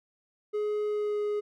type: tone with pitch glide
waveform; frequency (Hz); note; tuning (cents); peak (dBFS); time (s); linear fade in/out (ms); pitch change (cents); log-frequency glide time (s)
triangle; 420.2 to 416.6; G#4 to G#4; +20 to +5; -25; 0.53-1.41; 20; -15; 0.86-1.19
effects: none